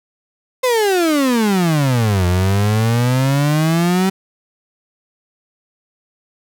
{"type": "exponential two-way sweep", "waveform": "35% pulse", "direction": "down then up", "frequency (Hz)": [523.3, 87.7, 192.9], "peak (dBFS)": -11, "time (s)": [0.63, 4.1], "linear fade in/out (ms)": 10, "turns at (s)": 2.26, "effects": []}